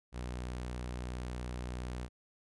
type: tone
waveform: sawtooth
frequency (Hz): 61.5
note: B1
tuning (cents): -7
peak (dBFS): -34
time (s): 0.12-2.09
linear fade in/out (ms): 50
effects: resampled to 24000 Hz